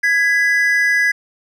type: tone pair together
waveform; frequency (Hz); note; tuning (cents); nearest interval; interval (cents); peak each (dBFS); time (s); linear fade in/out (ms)
triangle; 1661.2 / 1994.1; G#6 / B6; 0 / +16; minor third; 316; -13 / -14; 0.03-1.12; 10
effects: none